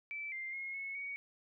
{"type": "tone with pitch steps", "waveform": "sine", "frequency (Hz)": [2320, 2097, 2156, 2193, 2242], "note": ["D7", "C7", "C#7", "C#7", "C#7"], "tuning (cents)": [-22, 3, -49, -19, 19], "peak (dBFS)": -39, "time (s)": [0.11, 1.16], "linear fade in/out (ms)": 0, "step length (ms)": 210, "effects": []}